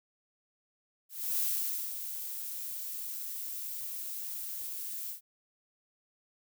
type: noise with ADSR envelope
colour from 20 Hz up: violet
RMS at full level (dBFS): -30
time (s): 1.09-5.21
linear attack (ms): 300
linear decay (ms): 530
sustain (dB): -9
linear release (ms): 110
effects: none